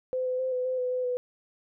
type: tone with pitch steps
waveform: sine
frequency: 512 / 507 / 518 / 503 / 513 / 501 / 505 / 496.1 Hz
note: C5 / B4 / C5 / B4 / C5 / B4 / B4 / B4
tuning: -38 / +45 / -17 / +32 / -34 / +25 / +39 / +8 cents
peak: -26 dBFS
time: 0.13-1.17 s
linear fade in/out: 0 ms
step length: 130 ms
effects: none

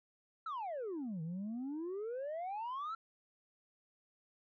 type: exponential two-way sweep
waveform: sine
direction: down then up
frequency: 1362 to 155.56 to 1362 Hz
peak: -36 dBFS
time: 0.46-2.95 s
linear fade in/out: 5 ms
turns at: 1.22 s
effects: tanh soft clip ceiling -37 dBFS

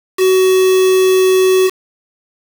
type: tone with quantisation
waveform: triangle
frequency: 374.9 Hz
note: F#4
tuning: 23 cents sharp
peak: -6 dBFS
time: 0.17-1.71 s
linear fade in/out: 50 ms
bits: 3
effects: none

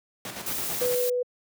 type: noise with tremolo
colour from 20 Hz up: pink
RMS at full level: -34 dBFS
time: 0.25-0.95 s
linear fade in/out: 2 ms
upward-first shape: square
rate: 9 Hz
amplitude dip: 45%
type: noise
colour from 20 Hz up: blue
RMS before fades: -31 dBFS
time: 0.46-1.1 s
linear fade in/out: 5 ms
type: tone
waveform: sine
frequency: 493.9 Hz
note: B4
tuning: in tune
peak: -23 dBFS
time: 0.81-1.23 s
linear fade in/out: 10 ms
effects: high-pass 150 Hz 12 dB/octave

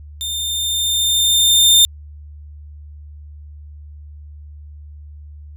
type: tone with level ramp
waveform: sawtooth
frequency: 3613 Hz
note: A7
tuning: 45 cents sharp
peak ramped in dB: -19 to -4 dBFS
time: 0.21-1.85 s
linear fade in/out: 0 ms
effects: added 74 Hz sine -34 dBFS peak until 5.56 s

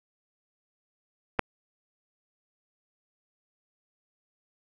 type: clicks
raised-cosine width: 0.5 ms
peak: -26 / -7 dBFS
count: 2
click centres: 1.389 / 1.393 s
effects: none

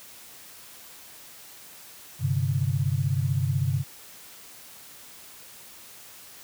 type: chord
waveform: sine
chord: G suspended fourth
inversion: none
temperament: equal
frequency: 98 / 130.81 / 146.83 Hz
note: G2 / C3 / D3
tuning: 0 / 0 / 0 cents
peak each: -27 / -25 / -28 dBFS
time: 2.19-3.84 s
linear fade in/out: 50 ms
effects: white hiss -47 dBFS RMS until 6.43 s + high-pass 60 Hz 12 dB/octave

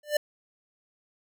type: tone with exponential growth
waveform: square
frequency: 594 Hz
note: D5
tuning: 20 cents sharp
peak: -19 dBFS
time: 0.03-0.17 s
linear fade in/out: 5 ms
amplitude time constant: 30 ms
effects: none

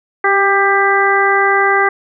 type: harmonic tone with a mistuned harmonic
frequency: 396.5 Hz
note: G4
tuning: 20 cents sharp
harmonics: 1 / 2 / 3 / 4 / 5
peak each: -16 / -16 / -16 / -16 / -16 dBFS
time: 0.24-1.89 s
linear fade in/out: 5 ms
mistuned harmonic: 1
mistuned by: -17 cents
effects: none

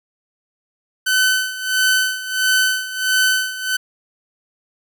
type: tone with tremolo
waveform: sawtooth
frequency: 1517 Hz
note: F#6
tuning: 43 cents sharp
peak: -9 dBFS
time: 1.06-3.77 s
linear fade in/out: 10 ms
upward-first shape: sine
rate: 1.5 Hz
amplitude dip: 80%
effects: none

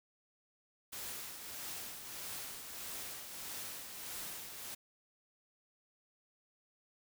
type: noise with tremolo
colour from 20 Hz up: white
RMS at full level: -43 dBFS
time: 0.92-4.75 s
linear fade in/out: 10 ms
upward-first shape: triangle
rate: 1.6 Hz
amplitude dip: 50%
effects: none

